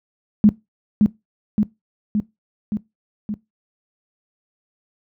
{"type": "tone with echo", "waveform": "sine", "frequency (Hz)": 210.4, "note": "G#3", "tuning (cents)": 23, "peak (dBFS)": -7, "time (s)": [0.44, 0.49], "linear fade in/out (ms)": 0, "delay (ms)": 570, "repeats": 5, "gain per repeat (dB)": -3, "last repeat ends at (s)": 3.34, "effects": ["noise-tail reverb RT60 0.2 s tail -20 dB re dry", "high-pass 60 Hz 12 dB/octave"]}